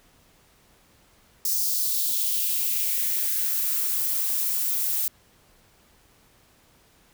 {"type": "noise with high-pass filter sweep", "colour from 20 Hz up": "violet", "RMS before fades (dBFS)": -25, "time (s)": [1.45, 5.08], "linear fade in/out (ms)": 2, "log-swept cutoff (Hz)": [5500, 510], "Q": 2.2, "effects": ["pink hiss -59 dBFS RMS until 7.13 s"]}